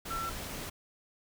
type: tone in noise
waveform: sine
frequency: 1346 Hz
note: E6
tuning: 36 cents sharp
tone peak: -34 dBFS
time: 0.1-0.3 s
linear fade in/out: 10 ms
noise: pink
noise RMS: -40 dBFS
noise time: 0.05-0.7 s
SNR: +3 dB
effects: none